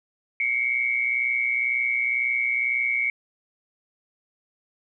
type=tone pair together; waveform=sine; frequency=2161 / 2283 Hz; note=C#7 / D7; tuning=-45 / -50 cents; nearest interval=minor second; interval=95 cents; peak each=-24 dBFS; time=0.4-3.1 s; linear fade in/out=2 ms; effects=none